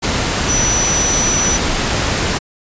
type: tone in noise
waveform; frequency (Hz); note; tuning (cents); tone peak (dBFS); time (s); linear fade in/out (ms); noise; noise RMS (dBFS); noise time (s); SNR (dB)
sine; 5930; F#8; +3; -15; 0.48-1.58; 20; pink; -17; 0.02-2.39; -1
effects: resampled to 16000 Hz